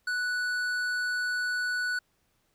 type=tone with tanh clipping; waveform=triangle; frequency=1480 Hz; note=F#6; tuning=in tune; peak=-29 dBFS; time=0.07-1.99 s; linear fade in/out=5 ms; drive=15 dB; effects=pink hiss -72 dBFS RMS until 2.54 s